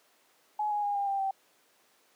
sine tone with pitch steps, 844 / 830 / 816.2 / 802.6 / 789.3 / 776.2 Hz, G#5 / G#5 / G#5 / G5 / G5 / G5, +28 / -1 / -30 / +41 / +12 / -17 cents, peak -27 dBFS, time 0.59-1.31 s, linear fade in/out 5 ms, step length 120 ms, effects pink hiss -65 dBFS RMS until 2.15 s + high-pass 400 Hz 12 dB/octave

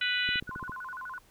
harmonic tone, 493.9 Hz, B4, in tune, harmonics 3 / 4 / 5 / 6 / 7 / 8, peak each -31 / -34 / -34 / -32 / -41 / -37 dBFS, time 0.01-0.4 s, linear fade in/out 5 ms
click train, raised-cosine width 3 ms, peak -28 dBFS, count 7, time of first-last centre 0.29-0.695 s, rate 14.8 Hz
sine tone with vibrato, 1240 Hz, D#6, 6 cents flat, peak -37 dBFS, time 0.47-1.19 s, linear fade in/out 10 ms, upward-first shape square, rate 12 Hz, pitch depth 300 cents each way
effects pink hiss -62 dBFS RMS until 1.3 s

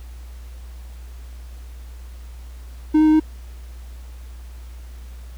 triangle tone with pitch steps, 307.9 / 310.9 / 309 / 312.3 Hz, D#4 / D#4 / D#4 / D#4, -18 / -1 / -12 / +7 cents, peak -9 dBFS, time 2.94-3.2 s, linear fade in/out 10 ms, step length 65 ms, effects added 60 Hz sine -34 dBFS peak until 5.37 s + pink hiss -51 dBFS RMS until 5.37 s

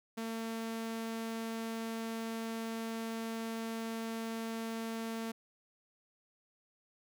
sawtooth tone, 226.1 Hz, A3, 47 cents sharp, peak -33 dBFS, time 0.17-5.32 s, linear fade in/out 10 ms, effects none

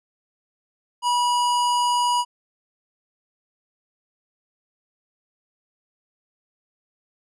square tone, 971 Hz, B5, 30 cents flat, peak -19 dBFS, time 1.02-2.25 s, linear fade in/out 50 ms, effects resampled to 24000 Hz

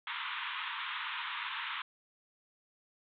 pink band-pass noise, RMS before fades -39 dBFS, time 0.07-1.82 s, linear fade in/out 2 ms, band 920 to 3700 Hz, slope 96 dB/octave, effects none

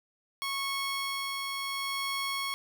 15% pulse tone with tremolo, 1100 Hz, C#6, 14 cents flat, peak -24 dBFS, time 0.42-2.54 s, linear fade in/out 0 ms, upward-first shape sine, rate 0.71 Hz, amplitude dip 25%, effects none

